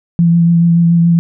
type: tone with vibrato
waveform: sine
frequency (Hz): 169.3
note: E3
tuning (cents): +46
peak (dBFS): -6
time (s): 0.19-1.19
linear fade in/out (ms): 0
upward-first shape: triangle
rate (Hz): 7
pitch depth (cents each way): 21
effects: none